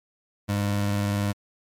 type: tone with vibrato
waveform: 25% pulse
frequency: 101.7 Hz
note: G#2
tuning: 36 cents flat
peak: -19 dBFS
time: 0.48-1.33 s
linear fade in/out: 20 ms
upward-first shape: sine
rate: 20 Hz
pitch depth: 33 cents each way
effects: MP3 96 kbps